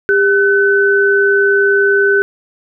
sine tone pair together, 400 / 1510.2 Hz, G4 / F#6, +35 / +35 cents, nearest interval octave + major seventh, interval 2300 cents, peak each -11 dBFS, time 0.09-2.22 s, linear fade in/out 0 ms, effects none

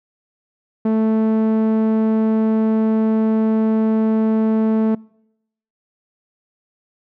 sawtooth tone with low-pass filter, 220 Hz, A3, in tune, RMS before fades -17 dBFS, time 0.85-4.95 s, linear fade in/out 5 ms, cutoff 700 Hz, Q 0.5, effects noise-tail reverb RT60 0.8 s tail -26 dB re dry

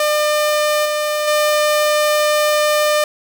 sawtooth tone with level steps, 601 Hz, D5, 40 cents sharp, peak -10 / -13 / -9 dBFS, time 0-3.04 s, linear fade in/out 2 ms, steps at 0.85 / 1.27 s, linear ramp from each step 10 ms, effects none

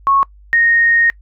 sine tone pair in turn, 1100 / 1858 Hz, C#6 / A#6, -14 / -6 cents, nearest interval major sixth, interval 908 cents, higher second, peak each -9 dBFS, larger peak neither, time 0.07-0.23 / 0.53-1.1 s, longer second, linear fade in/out 0 ms, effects noise-tail reverb RT60 0.1 s tail -24 dB re dry + added 50 Hz sine -40 dBFS peak until 1.21 s

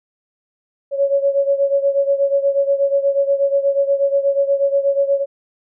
sine beating tone pair, 554.4 / 562.7 Hz, C#5 / C#5, 0 / +26 cents, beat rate 8.3 Hz, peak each -15 / -19 dBFS, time 0.91-5.26 s, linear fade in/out 50 ms, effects none

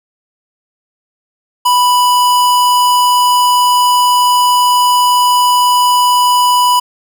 square tone, 987.8 Hz, B5, in tune, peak -8 dBFS, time 1.65-6.8 s, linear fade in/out 10 ms, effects none

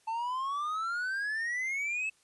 triangle exponential sweep, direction up, 880 to 2637 Hz, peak -29 dBFS, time 0.07-2.1 s, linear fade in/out 10 ms, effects white hiss -67 dBFS RMS until 2.23 s + resampled to 24000 Hz

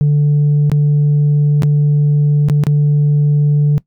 sine tone with dropouts, 146.83 Hz, D3, in tune, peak -6 dBFS, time 0.01-3.78 s, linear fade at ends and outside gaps 0 ms, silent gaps 0.698-0.717 / 1.622-1.633 / 2.486-2.498 / 2.637-2.668 s, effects noise-tail reverb RT60 0.1 s tail -21 dB re dry + tanh soft clip ceiling -7 dBFS

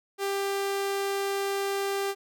sawtooth tone, 395.6 Hz, G4, 16 cents sharp, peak -23 dBFS, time 0.18-2.15 s, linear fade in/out 50 ms, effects none

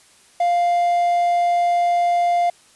triangle tone with quantisation, 698.5 Hz, F5, in tune, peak -13 dBFS, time 0.4-2.5 s, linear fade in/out 5 ms, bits 7, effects white hiss -52 dBFS RMS until 2.75 s + resampled to 24000 Hz

